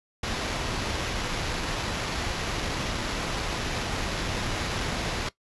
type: noise with sample-and-hold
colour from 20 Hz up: pink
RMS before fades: -30 dBFS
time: 0.23-5.29 s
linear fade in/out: 5 ms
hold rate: 8820 Hz
effects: noise-tail reverb RT60 0.1 s tail -18 dB re dry + resampled to 24000 Hz